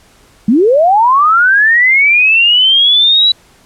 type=linear sweep; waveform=sine; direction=up; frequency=196 to 3951 Hz; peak=-5 dBFS; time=0.48-3.32 s; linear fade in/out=5 ms; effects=pink hiss -46 dBFS RMS until 3.65 s + low-pass 11000 Hz 12 dB/octave